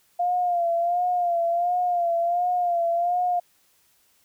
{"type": "tone with vibrato", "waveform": "sine", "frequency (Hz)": 698.5, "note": "F5", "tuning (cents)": 0, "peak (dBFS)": -20, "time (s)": [0.19, 3.4], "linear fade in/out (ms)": 10, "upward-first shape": "sine", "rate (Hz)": 1.4, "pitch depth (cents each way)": 54, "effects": ["white hiss -63 dBFS RMS until 4.24 s"]}